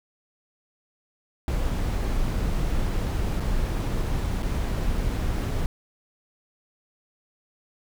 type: noise with dropouts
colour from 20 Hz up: brown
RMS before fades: -25 dBFS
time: 1.48-5.66 s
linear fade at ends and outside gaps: 1 ms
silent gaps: 3.4-3.404 / 4.424-4.429 s
effects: none